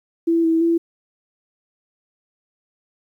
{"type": "tone with pitch steps", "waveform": "sine", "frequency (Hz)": [333, 326.2, 334.9], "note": ["E4", "E4", "E4"], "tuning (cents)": [18, -18, 27], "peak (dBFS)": -14, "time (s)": [0.27, 0.78], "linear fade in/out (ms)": 10, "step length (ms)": 170, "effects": ["9-bit"]}